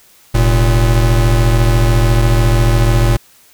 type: tone pair together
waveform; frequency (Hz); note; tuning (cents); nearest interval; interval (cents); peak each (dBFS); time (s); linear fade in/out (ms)
square; 43.1 / 115.2; F1 / A#2; -22 / -20; octave + perfect fourth; 1702; -12; 0.34-3.17; 10
effects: white hiss -47 dBFS RMS until 3.53 s